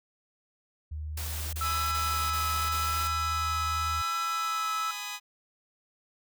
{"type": "tone with pitch glide", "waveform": "sine", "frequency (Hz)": [76.4, 79.19], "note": ["D#2", "D#2"], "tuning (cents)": [-31, 31], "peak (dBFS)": -33, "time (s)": [0.91, 4.02], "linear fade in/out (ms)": 10, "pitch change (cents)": 62, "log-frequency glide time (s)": [1.02, 3.57]}
{"type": "noise bursts", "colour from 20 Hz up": "white", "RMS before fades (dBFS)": -38, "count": 5, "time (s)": [1.17, 3.078], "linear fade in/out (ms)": 5, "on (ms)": 360, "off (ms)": 27}
{"type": "chord", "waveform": "10% pulse", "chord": "G# minor", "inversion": "none", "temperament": "just", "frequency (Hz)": [830.6, 996.7, 1245.9], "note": ["G#5", "B5", "D#6"], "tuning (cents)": [0, 16, 2], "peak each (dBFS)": [-33, -31, -31], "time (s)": [1.61, 5.2], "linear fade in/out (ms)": 50}
{"type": "tone with vibrato", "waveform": "triangle", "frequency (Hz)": 1318.5, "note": "E6", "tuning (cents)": 0, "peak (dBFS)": -27, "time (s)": [1.61, 4.91], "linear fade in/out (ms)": 2, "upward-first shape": "triangle", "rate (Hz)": 0.88, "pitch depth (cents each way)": 23}
{"effects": []}